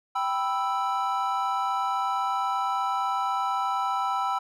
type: chord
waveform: triangle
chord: E minor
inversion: first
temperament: equal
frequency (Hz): 784 / 987.8 / 1318.5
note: G5 / B5 / E6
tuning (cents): 0 / 0 / 0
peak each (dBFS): -27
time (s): 0.15-4.39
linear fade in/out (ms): 10
effects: none